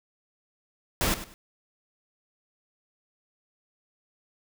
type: noise with echo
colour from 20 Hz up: pink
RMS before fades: -25 dBFS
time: 1.01-1.14 s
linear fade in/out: 0 ms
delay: 100 ms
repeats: 2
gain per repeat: -13 dB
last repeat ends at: 1.34 s
effects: none